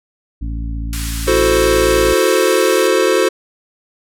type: harmonic tone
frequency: 56.1 Hz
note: A1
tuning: 34 cents sharp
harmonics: 1 / 2 / 3 / 4 / 5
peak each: -20 / -30 / -34 / -35 / -32 dBFS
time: 0.41-2.14 s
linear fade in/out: 10 ms
type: high-pass noise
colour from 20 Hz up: white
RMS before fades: -25 dBFS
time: 0.93-2.87 s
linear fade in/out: 0 ms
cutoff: 1100 Hz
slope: 24 dB/octave
type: chord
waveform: square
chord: F# half-diminished seventh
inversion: third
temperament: equal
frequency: 329.6 / 370 / 440 / 523.3 Hz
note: E4 / F#4 / A4 / C5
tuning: 0 / 0 / 0 / 0 cents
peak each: -21 / -16 / -17 / -17 dBFS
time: 1.27-3.29 s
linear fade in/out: 10 ms
effects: low-pass 12000 Hz 12 dB/octave